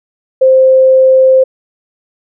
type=tone; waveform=sine; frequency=523.3 Hz; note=C5; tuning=in tune; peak=-3 dBFS; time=0.41-1.44 s; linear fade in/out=10 ms; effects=none